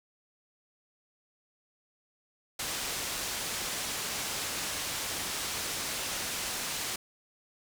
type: low-pass noise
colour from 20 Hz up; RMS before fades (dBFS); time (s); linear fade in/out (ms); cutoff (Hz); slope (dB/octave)
white; -35; 2.59-6.96; 5; 8400; 12
effects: none